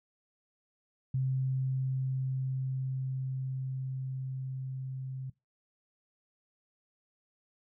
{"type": "tone with level ramp", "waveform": "sine", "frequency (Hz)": 131.5, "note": "C3", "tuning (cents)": 9, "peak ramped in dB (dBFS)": [-27, -36], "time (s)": [1.14, 5.3], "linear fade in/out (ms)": 5, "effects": ["noise-tail reverb RT60 0.2 s tail -21 dB re dry"]}